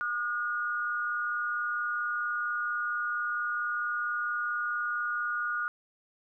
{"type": "tone pair together", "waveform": "sine", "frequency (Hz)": [1217.6, 1442], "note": ["D#6", "F#6"], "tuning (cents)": [-38, -45], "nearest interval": "minor third", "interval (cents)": 293, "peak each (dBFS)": [-34, -30], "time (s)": [0.01, 5.68], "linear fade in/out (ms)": 0, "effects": []}